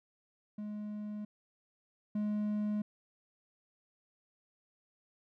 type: tone pair in turn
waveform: triangle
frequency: 209.8 / 209.8 Hz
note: G#3 / G#3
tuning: +18 / +18 cents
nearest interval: unison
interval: 0 cents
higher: neither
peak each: -36 / -29 dBFS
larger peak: second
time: 0.58-1.25 / 2.15-2.82 s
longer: neither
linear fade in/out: 5 ms
effects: none